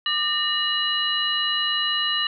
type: tone cluster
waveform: sine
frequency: 1197 / 1826 / 2896 / 3989 Hz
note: D6 / A#6 / F#7 / B7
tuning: +33 / -36 / -38 / +17 cents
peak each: -30 / -28 / -23 / -27 dBFS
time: 0.06-2.27 s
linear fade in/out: 2 ms
effects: none